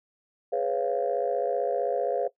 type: chord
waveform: sine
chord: C# dominant seventh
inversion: second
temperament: just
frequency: 415.8 / 498.9 / 554.4 / 693 Hz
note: G#4 / B4 / C#5 / E#5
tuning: +2 / +17 / 0 / -14 cents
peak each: -31 / -28 / -28 / -30 dBFS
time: 0.52-2.28 s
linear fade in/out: 10 ms
effects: noise-tail reverb RT60 0.1 s tail -17 dB re dry + tanh soft clip ceiling -15 dBFS